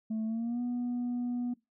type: tone with pitch glide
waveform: sine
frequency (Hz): 219.8 to 243.9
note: A3 to B3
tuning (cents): -2 to -21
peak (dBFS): -28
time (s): 0.1-1.54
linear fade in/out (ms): 10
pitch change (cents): +181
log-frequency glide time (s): 0.25-0.61
effects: noise-tail reverb RT60 0.2 s tail -21 dB re dry + tanh soft clip ceiling -29 dBFS